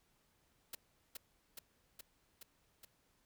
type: noise with echo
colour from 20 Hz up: white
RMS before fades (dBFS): -44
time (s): 0.73-0.75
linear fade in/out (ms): 5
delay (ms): 420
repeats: 5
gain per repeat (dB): -2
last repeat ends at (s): 2.85
effects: pink hiss -75 dBFS RMS until 3.25 s